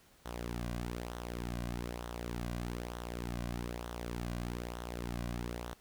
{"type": "tone with flanger", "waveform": "sawtooth", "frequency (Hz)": 59.4, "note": "A#1", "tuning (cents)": 33, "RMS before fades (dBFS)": -40, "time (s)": [0.25, 5.74], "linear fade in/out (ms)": 10, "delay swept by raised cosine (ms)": [0.41, 2.31], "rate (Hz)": 1.1, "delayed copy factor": -0.6, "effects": ["pink hiss -64 dBFS RMS until 5.8 s"]}